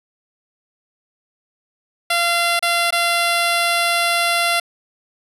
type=tone with dropouts; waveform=10% pulse; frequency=688 Hz; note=F5; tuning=26 cents flat; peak=-7 dBFS; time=2.1-4.6 s; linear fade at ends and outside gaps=5 ms; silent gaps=2.594-2.625 / 2.907-2.924 s; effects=resampled to 32000 Hz